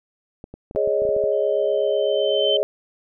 clicks, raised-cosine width 2 ms, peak -23 dBFS, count 10, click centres 0.441 / 0.54 / 0.711 / 0.75 / 0.875 / 1.02 / 1.052 / 1.09 / 1.165 / 1.239 s
sine chord, Ab suspended fourth, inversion none, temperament equal, 415.3 / 554.4 / 622.3 Hz, Ab4 / Db5 / Eb5, 0 / 0 / 0 cents, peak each -22 dBFS, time 0.76-2.63 s, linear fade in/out 0 ms
sine tone with exponential growth, 3084 Hz, G7, 29 cents flat, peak -18 dBFS, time 1.32-2.57 s, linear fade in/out 5 ms, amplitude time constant 270 ms
effects none

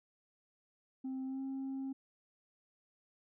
sine tone with pitch glide, 262.7 to 268.2 Hz, C4 to C4, +7 to +43 cents, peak -35 dBFS, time 1.04-1.93 s, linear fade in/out 10 ms, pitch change +36 cents, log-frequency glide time 1.25-1.41 s, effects tanh soft clip ceiling -36 dBFS

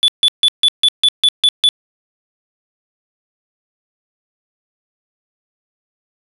triangle tone bursts, 3462 Hz, A7, 29 cents flat, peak -6 dBFS, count 9, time 0.03-1.689 s, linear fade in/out 0 ms, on 51 ms, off 150 ms, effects resampled to 32000 Hz

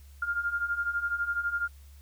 sine beating tone pair, 1396.9 / 1408.9 Hz, F6 / F6, 0 / +15 cents, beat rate 12 Hz, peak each -33 / -29 dBFS, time 0.22-1.68 s, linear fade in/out 5 ms, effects added 70 Hz sine -48 dBFS peak until 2.01 s + white hiss -62 dBFS RMS until 2.01 s

